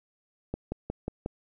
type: click train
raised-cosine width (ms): 2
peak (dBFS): -18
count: 5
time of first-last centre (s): 0.54-1.261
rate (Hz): 5.55
effects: none